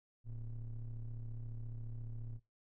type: ring-modulated tone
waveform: triangle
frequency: 65.41 Hz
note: C2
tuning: in tune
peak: -36 dBFS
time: 0.24-2.4 s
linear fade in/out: 50 ms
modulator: 48.2 Hz
effects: noise-tail reverb RT60 0.2 s tail -20 dB re dry